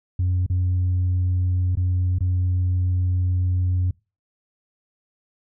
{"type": "tone with dropouts", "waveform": "sine", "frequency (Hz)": 90.7, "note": "F#2", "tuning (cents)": -34, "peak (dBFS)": -16, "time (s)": [0.19, 3.91], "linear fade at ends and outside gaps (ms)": 5, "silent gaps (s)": [[0.464, 0.499], [1.754, 1.771], [2.186, 2.206]], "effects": ["noise-tail reverb RT60 0.3 s tail -26 dB re dry", "tanh soft clip ceiling -16 dBFS"]}